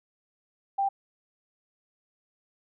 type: tone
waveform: sine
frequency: 789 Hz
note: G5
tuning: 11 cents sharp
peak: -23 dBFS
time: 0.78-0.89 s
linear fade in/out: 10 ms
effects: none